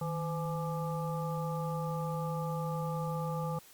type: harmonic tone with a mistuned harmonic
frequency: 169.3 Hz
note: E3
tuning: 46 cents sharp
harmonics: 1 / 3 / 5 / 7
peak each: -34 / -39 / -41 / -42 dBFS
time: 0.01-3.59 s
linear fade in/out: 5 ms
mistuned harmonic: 1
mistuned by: -130 cents
effects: white hiss -57 dBFS RMS until 3.73 s + Opus 48 kbps